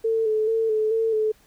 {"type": "tone with vibrato", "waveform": "sine", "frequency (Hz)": 440.8, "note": "A4", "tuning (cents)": 3, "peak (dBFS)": -19, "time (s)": [0.04, 1.32], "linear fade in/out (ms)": 10, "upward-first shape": "square", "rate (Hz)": 2.3, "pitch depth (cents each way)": 32, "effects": ["pink hiss -58 dBFS RMS until 1.46 s"]}